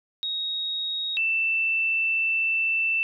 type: tone pair in turn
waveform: sine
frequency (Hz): 3768 / 2664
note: A#7 / E7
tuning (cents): +18 / +18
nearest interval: tritone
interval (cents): 600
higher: first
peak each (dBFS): -26 / -21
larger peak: second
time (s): 0.23-1.17 / 1.17-3.03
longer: second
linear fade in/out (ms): 0
effects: none